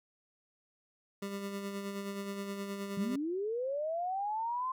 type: tone with tremolo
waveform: 25% pulse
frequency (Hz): 199.1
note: G3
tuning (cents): +27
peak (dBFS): -32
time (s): 1.22-3.16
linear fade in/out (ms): 5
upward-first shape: sine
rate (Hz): 9.5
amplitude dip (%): 40
type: linear sweep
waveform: sine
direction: up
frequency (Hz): 178.9 to 1052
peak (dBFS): -32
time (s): 2.97-4.72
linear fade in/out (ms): 5
effects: none